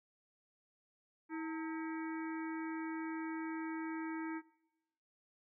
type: harmonic tone with a mistuned harmonic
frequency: 321.6 Hz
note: E4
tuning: 43 cents flat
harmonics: 1 / 3 / 4 / 5 / 6 / 7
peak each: -39 / -47 / -53 / -52 / -55 / -54 dBFS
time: 1.29-4.42 s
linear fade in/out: 50 ms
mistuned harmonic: 3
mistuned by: -97 cents
effects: noise-tail reverb RT60 0.8 s tail -18 dB re dry